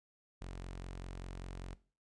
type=tone; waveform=sawtooth; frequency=45.08 Hz; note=F#1; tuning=44 cents flat; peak=-39 dBFS; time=0.41-1.75 s; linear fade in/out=10 ms; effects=noise-tail reverb RT60 0.4 s tail -19 dB re dry + resampled to 22050 Hz